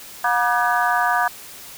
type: harmonic tone with a mistuned harmonic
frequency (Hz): 240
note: B3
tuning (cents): -49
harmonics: 3 / 4 / 5 / 6 / 7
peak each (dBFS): -21 / -22 / -23 / -24 / -24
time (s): 0.24-1.28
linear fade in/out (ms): 5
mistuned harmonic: 6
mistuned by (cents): +88
effects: white hiss -39 dBFS RMS until 1.77 s